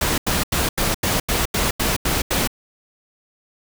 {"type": "noise bursts", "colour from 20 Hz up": "pink", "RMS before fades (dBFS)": -20, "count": 10, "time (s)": [0.01, 2.475], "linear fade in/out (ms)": 5, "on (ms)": 170, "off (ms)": 85, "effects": []}